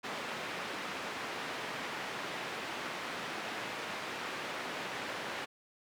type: band-pass noise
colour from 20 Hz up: white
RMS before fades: -40 dBFS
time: 0.03-5.46 s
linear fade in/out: 20 ms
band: 180 to 2200 Hz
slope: 12 dB/octave
effects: none